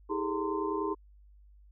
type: tone cluster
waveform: sine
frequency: 320.6 / 403 / 433.2 / 915 / 1038 Hz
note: E4 / G4 / A4 / A#5 / C6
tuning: -48 / +48 / -27 / -32 / -14 cents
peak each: -35 / -33 / -39 / -39 / -36 dBFS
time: 0.09-0.95 s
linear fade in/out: 20 ms
effects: added 50 Hz sine -54 dBFS peak until 1.71 s